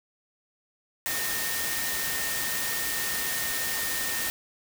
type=tone in noise; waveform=sine; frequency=1833 Hz; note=A#6; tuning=30 cents flat; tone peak=-34 dBFS; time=1.06-4.3 s; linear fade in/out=0 ms; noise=white; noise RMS=-30 dBFS; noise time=1.06-4.3 s; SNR=-7 dB; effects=none